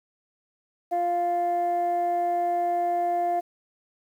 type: tone pair together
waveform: sine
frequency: 349.2 / 698.4 Hz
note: F4 / F5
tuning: 0 / 0 cents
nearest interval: octave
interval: 1200 cents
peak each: -29 / -21 dBFS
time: 0.91-3.41 s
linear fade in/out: 20 ms
effects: tanh soft clip ceiling -19 dBFS + 9-bit